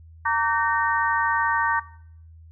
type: harmonic tone with a mistuned harmonic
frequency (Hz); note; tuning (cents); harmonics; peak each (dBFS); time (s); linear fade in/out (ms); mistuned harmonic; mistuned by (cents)
306.9; D#4; -24; 3 / 4 / 5 / 6; -24 / -25 / -26 / -27; 0.25-1.8; 10; 4; -110
effects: noise-tail reverb RT60 0.6 s tail -18 dB re dry + added 81 Hz sine -44 dBFS peak until 2.51 s